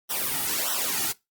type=noise with flanger; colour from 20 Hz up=white; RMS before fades=-27 dBFS; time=0.09-1.13 s; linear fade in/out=20 ms; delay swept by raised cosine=0.43 to 1.93 ms; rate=1.6 Hz; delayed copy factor=-0.95; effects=noise-tail reverb RT60 0.2 s tail -21 dB re dry + Opus 32 kbps

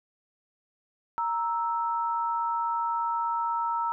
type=tone pair together; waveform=sine; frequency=932.3 / 1315.8 Hz; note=A#5 / E6; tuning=0 / -4 cents; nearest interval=tritone; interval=596 cents; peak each=-27 / -30 dBFS; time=1.18-3.92 s; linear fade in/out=0 ms; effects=none

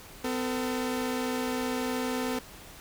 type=tone pair together; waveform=sawtooth; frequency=254.1 / 448.8 Hz; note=B3 / A4; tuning=+49 / +34 cents; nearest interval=minor seventh; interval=985 cents; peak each=-26 / -30 dBFS; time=0.24-2.39 s; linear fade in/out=5 ms; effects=pink hiss -48 dBFS RMS until 2.8 s

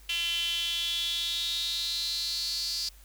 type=tone with high-pass filter sweep; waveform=sawtooth; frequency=339.7 Hz; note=F4; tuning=48 cents flat; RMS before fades=-31 dBFS; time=0.09-2.89 s; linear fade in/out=5 ms; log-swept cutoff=2900 to 4700 Hz; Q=8.5; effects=added 50 Hz sine -51 dBFS peak until 3.04 s + white hiss -58 dBFS RMS until 3.04 s

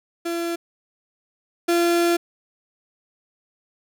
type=tone pair in turn; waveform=35% pulse; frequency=339.1 / 343 Hz; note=E4 / F4; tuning=+49 / -31 cents; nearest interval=unison; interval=20 cents; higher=second; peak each=-22 / -15 dBFS; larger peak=second; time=0.25-0.56 / 1.68-2.17 s; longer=second; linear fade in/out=10 ms; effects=none

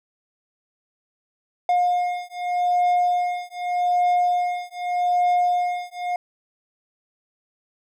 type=beating tone pair; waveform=triangle; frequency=713 / 713.83 Hz; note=F5 / F5; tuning=+36 / +38 cents; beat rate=0.83 Hz; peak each=-20 dBFS; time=1.69-6.16 s; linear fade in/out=2 ms; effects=none

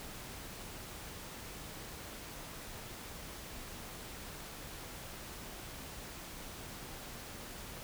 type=silence; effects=pink hiss -47 dBFS RMS until 7.83 s

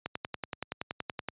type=click train; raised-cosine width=0.3 ms; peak=-17 dBFS; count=14; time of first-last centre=0.06-1.286 s; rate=10.6 Hz; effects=high-pass 80 Hz 12 dB/octave + resampled to 8000 Hz

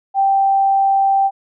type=tone; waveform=sine; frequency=783 Hz; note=G5; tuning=2 cents flat; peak=-11 dBFS; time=0.14-1.31 s; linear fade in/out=50 ms; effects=none

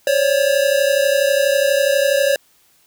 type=tone pair together; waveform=square; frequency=540.8 / 573 Hz; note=C#5 / D5; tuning=-43 / -43 cents; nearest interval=minor second; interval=100 cents; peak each=-17 dBFS; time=0.07-2.36 s; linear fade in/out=2 ms; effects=white hiss -56 dBFS RMS until 2.86 s

